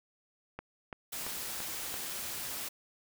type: click train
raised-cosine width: 0.5 ms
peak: -25 dBFS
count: 5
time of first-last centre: 0.59-1.941 s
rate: 2.96 Hz
type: noise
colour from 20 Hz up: white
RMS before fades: -39 dBFS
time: 1.12-2.69 s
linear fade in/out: 10 ms
effects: none